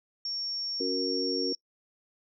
sine tone, 5500 Hz, F8, 27 cents flat, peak -31 dBFS, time 0.25-1.55 s, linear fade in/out 2 ms
sine chord, F# major, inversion second, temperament equal, 277.2 / 370 / 466.2 Hz, C#4 / F#4 / A#4, 0 / 0 / 0 cents, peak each -33 dBFS, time 0.8-1.53 s, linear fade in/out 5 ms
effects noise-tail reverb RT60 0.1 s tail -26 dB re dry

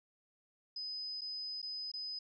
sine tone with dropouts, 5020 Hz, D#8, 15 cents sharp, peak -39 dBFS, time 0.76-2.19 s, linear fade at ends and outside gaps 5 ms, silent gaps 1.21-1.216 / 1.618-1.627 / 1.917-1.937 s, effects none

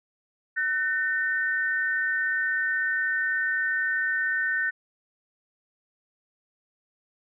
sine tone pair together, 1511.5 / 1818 Hz, F#6 / A#6, +36 / -44 cents, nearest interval minor third, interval 320 cents, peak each -26 dBFS, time 0.56-4.71 s, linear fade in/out 20 ms, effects none

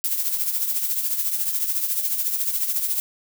violet noise with tremolo, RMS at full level -21 dBFS, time 0.04-3 s, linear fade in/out 0 ms, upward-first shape triangle, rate 14 Hz, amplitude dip 65%, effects none

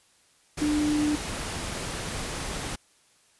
sine tone in noise, 298.8 Hz, D4, 30 cents sharp, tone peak -22 dBFS, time 0.61-1.16 s, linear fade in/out 10 ms, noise pink, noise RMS -33 dBFS, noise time 0.57-2.76 s, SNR +8 dB, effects white hiss -62 dBFS RMS until 3.39 s + resampled to 24000 Hz

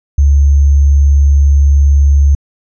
sine tone with sample-and-hold, 70.6 Hz, C#2, 32 cents sharp, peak -4 dBFS, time 0.18-2.35 s, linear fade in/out 5 ms, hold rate 6300 Hz, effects resampled to 16000 Hz

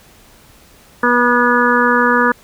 harmonic tone, 243 Hz, B3, 28 cents flat, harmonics 1 / 2 / 4 / 5 / 6 / 7, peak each -17 / -17 / -17 / -17 / -17 / -17 dBFS, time 1.03-2.32 s, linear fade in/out 5 ms, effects pink hiss -46 dBFS RMS until 2.43 s

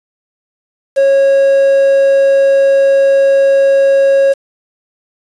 triangle tone with quantisation, 548 Hz, C#5, 20 cents flat, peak -4 dBFS, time 0.96-4.34 s, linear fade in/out 20 ms, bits 5, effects resampled to 24000 Hz

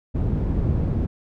white low-pass noise, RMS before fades -22 dBFS, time 0.14-1.07 s, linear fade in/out 20 ms, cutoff 150 Hz, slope 12 dB/octave, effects none

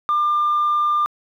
sine tone, 1197 Hz, D6, 33 cents sharp, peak -14 dBFS, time 0.09-1.06 s, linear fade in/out 0 ms, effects tanh soft clip ceiling -13 dBFS + 9-bit

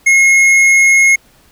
sine tone with hard clipping, 2161 Hz, C#7, 45 cents flat, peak -7 dBFS, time 0.06-1.16 s, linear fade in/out 10 ms, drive 8 dB, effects pink hiss -49 dBFS RMS until 1.51 s

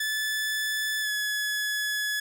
sawtooth tone with pitch glide, 1737 to 1700.3 Hz, A6 to G#6, -23 to +40 cents, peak -23 dBFS, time 0-2.2 s, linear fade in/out 5 ms, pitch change -37 cents, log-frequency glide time 1.01-1.1 s, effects none

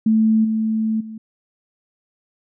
sine tone with level steps, 220 Hz, A3, in tune, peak -12 / -17 / -30 dBFS, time 0.06-1.18 s, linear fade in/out 5 ms, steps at 0.44 / 1 s, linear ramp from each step 10 ms, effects none

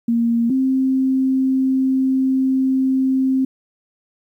sine tone pair in turn, 233.1 / 263.4 Hz, A#3 / C4, 0 / +12 cents, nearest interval major second, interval 212 cents, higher second, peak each -14 dBFS, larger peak neither, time 0.08-0.5 / 0.5-3.45 s, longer second, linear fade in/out 5 ms, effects 9-bit

